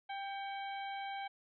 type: harmonic tone with a mistuned harmonic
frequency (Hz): 790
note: G5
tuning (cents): +13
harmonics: 1 / 2 / 3 / 4 / 5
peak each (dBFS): -40 / -49 / -49 / -52 / -57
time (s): 0.09-1.28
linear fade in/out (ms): 10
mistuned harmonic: 3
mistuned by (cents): -79
effects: none